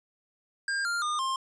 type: tone with pitch steps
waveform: square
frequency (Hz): 1605 / 1397.2 / 1216.4 / 1058.9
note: G6 / F6 / D#6 / C6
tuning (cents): +40 / 0 / -40 / +20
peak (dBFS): -28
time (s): 0.68-1.36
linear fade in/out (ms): 2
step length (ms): 170
effects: resampled to 22050 Hz